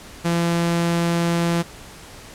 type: tone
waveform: sawtooth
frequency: 170 Hz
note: F3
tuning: 46 cents flat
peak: -14 dBFS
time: 0.24-1.63 s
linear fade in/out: 20 ms
effects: pink hiss -41 dBFS RMS until 2.34 s + low-pass 11000 Hz 12 dB/octave